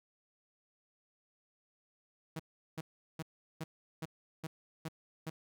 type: tone bursts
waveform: sawtooth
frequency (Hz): 160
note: D#3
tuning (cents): +49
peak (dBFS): -34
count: 8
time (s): 2.36-5.3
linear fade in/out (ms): 5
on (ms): 35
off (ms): 380
effects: none

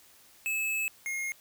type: tone pair in turn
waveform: square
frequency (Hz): 2600 / 2146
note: E7 / C7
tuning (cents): -24 / +43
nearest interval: minor third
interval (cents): 333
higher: first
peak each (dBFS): -29 / -32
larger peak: first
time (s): 0.46-0.88 / 1.06-1.32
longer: first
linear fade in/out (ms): 0
effects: white hiss -58 dBFS RMS until 1.4 s

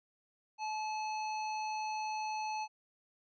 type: tone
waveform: square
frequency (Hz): 862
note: A5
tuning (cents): -36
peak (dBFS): -36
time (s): 0.58-2.68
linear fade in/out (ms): 50
effects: resampled to 16000 Hz

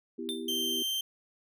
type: chord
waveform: sine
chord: E minor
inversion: second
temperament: equal with one note detuned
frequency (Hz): 246.9 / 329.6 / 393.8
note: B3 / E4 / G4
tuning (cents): 0 / 0 / +8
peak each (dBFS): -39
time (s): 0.18-0.83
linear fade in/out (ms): 10
type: tone with exponential decay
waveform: square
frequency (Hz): 3582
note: A7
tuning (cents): +30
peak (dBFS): -31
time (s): 0.29-0.52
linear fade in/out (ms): 0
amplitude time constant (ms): 50
type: tone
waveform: 40% pulse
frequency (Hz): 3136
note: G7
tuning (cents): 0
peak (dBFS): -29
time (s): 0.48-1.01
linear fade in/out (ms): 5
effects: none

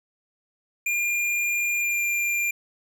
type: tone with pitch glide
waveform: square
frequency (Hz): 2406 to 2389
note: D7 to D7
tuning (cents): +41 to +29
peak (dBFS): -23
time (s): 0.86-2.51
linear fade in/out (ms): 5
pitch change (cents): -12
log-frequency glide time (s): 1.78-2.01
effects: none

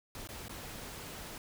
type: noise with dropouts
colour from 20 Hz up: pink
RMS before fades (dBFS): -45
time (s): 0.15-1.38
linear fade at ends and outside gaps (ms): 1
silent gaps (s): 0.274-0.289 / 0.483-0.494
effects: none

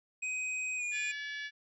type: tone with pitch glide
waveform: square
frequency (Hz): 2514 to 2435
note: D#7 to D#7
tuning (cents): +17 to -38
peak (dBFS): -34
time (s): 0.22-1.12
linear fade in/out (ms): 10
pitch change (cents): -55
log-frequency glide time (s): 0.77-0.83
type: harmonic tone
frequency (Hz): 573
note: D5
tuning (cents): -43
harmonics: 3 / 4 / 5 / 6 / 7 / 8 / 9 / 10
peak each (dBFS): -39 / -45 / -50 / -47 / -56 / -56 / -58 / -59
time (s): 0.91-1.51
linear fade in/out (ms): 50
effects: resampled to 24000 Hz

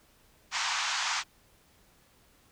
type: band-pass noise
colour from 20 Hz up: pink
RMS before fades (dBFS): -31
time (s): 0.51-1.24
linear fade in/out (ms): 50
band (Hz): 830 to 7100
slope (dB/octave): 48
effects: pink hiss -63 dBFS RMS until 2.51 s

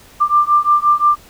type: beating tone pair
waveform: sine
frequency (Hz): 1184 / 1189.7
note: D6 / D6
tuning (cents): +14 / +22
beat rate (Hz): 5.7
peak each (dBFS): -13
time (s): 0.2-1.16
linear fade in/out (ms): 20
effects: pink hiss -44 dBFS RMS until 1.29 s

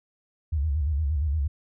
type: tone with vibrato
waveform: sine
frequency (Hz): 74.1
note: D2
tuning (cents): +16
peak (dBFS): -22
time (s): 0.52-1.48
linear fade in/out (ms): 10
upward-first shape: square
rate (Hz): 8.6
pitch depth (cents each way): 120
effects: none

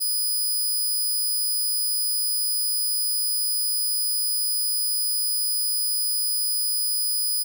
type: tone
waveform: 5% pulse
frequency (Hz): 4978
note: D#8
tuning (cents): 0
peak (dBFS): -15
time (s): 0-7.44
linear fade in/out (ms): 20
effects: none

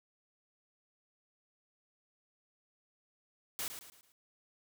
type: noise with echo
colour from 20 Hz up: white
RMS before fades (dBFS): -38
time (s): 3.59-3.68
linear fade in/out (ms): 0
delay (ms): 110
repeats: 4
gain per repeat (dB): -8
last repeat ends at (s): 4.12
effects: none

